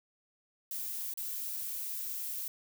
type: noise with dropouts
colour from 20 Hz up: violet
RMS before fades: -38 dBFS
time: 0.71-2.48 s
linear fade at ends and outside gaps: 2 ms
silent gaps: 1.138-1.174 s
effects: none